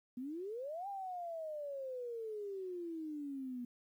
sine exponential two-way sweep, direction up then down, 240 to 810 to 240 Hz, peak -40 dBFS, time 0.17-3.65 s, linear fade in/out 5 ms, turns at 0.88 s, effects 12-bit

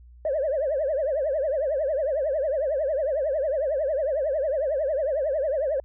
sine tone with vibrato, 579 Hz, D5, 25 cents flat, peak -21 dBFS, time 0.25-5.8 s, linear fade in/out 2 ms, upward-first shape triangle, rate 11 Hz, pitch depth 230 cents each way, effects tanh soft clip ceiling -18 dBFS + added 60 Hz sine -46 dBFS peak until 5.84 s

